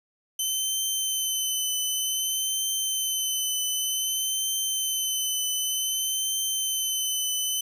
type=tone with vibrato; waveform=15% pulse; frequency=3059 Hz; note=G7; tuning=43 cents flat; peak=-18 dBFS; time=0.39-7.61 s; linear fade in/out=5 ms; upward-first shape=triangle; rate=0.54 Hz; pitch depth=26 cents each way; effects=none